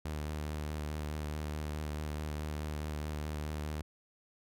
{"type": "tone with vibrato", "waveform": "sawtooth", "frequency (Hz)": 75.7, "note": "D#2", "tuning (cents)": -47, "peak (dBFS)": -32, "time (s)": [0.05, 3.82], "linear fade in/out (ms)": 5, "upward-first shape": "sine", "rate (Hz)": 4.7, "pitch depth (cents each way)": 23, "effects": []}